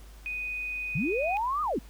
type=tone; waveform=sine; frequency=2489 Hz; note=D#7; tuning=in tune; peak=-31 dBFS; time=0.26-1.37 s; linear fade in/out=0 ms
type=linear two-way sweep; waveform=sine; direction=up then down; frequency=117.7 to 1255 to 182.2 Hz; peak=-26 dBFS; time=0.95-1.79 s; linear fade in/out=5 ms; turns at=1.62 s
effects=added 51 Hz sine -46 dBFS peak until 1.89 s + pink hiss -56 dBFS RMS until 1.89 s